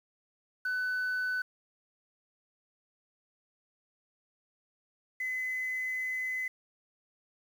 sine tone pair in turn, 1500 / 2027 Hz, F#6 / B6, +23 / +45 cents, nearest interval perfect fourth, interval 522 cents, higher second, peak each -27 / -30 dBFS, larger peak first, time 0.65-1.42 / 5.2-6.48 s, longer second, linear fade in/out 5 ms, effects tanh soft clip ceiling -28 dBFS + 9-bit

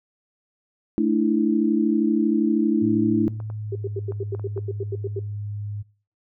sine chord, A suspended fourth, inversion none, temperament equal with one note detuned, 220 / 296.9 / 329.6 Hz, A3 / D4 / E4, 0 / +19 / 0 cents, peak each -22 dBFS, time 0.98-3.28 s, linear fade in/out 0 ms
sine tone with pitch glide, 111.4 to 103.34 Hz, A2 to G#2, +22 to -8 cents, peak -28 dBFS, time 2.81-5.83 s, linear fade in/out 20 ms, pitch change -130 cents, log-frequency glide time 3.09-3.96 s
clicks, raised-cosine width 1 ms, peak -27 dBFS, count 6, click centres 3.402 / 3.501 / 4.121 / 4.349 / 4.396 / 4.577 s
sine tone bursts, 394.3 Hz, G4, 10 cents sharp, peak -25 dBFS, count 13, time 3.72-5.194 s, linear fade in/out 5 ms, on 34 ms, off 86 ms
effects noise-tail reverb RT60 0.4 s tail -22 dB re dry

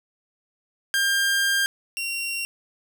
sawtooth tone pair in turn, 1600 / 2749 Hz, G6 / F7, +35 / -28 cents, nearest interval major sixth, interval 937 cents, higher second, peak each -16 / -23 dBFS, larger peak first, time 0.94-1.66 / 1.97-2.45 s, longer first, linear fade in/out 0 ms, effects none

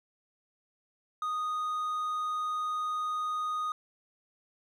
triangle tone, 1240 Hz, D#6, 6 cents flat, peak -28 dBFS, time 1.22-3.72 s, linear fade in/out 2 ms, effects none

